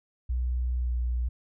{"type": "tone with pitch glide", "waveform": "sine", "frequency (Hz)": [61.7, 60.61], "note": ["B1", "B1"], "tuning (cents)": [-1, -32], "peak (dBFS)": -25, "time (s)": [0.29, 1.29], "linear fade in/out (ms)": 10, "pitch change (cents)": -31, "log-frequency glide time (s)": [0.79, 0.92], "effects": []}